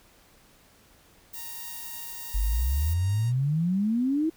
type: tone with tremolo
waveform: 5% pulse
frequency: 932.3 Hz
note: A#5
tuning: in tune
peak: -30 dBFS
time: 1.33-3.33 s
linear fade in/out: 50 ms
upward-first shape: triangle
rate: 3.5 Hz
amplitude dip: 25%
type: noise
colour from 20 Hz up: violet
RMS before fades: -39 dBFS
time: 1.33-2.94 s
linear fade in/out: 10 ms
type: exponential sweep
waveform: sine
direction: up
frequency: 46.32 to 329.6 Hz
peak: -22 dBFS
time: 2.34-4.3 s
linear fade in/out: 10 ms
effects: pink hiss -58 dBFS RMS until 4.36 s